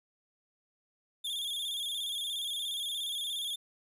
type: tone with vibrato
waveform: 45% pulse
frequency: 3428 Hz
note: A7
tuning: 46 cents flat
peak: -33 dBFS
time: 1.24-3.56 s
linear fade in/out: 10 ms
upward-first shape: square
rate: 17 Hz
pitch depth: 63 cents each way
effects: resampled to 32000 Hz